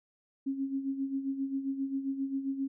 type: tone with tremolo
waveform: sine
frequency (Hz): 271.6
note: C#4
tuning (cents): -35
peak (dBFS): -28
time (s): 0.46-2.68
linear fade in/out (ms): 10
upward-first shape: sine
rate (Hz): 7.5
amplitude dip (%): 65
effects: none